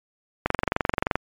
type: click train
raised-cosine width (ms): 0.5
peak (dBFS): -6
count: 17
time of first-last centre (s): 0.46-1.156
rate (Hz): 23
effects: MP3 96 kbps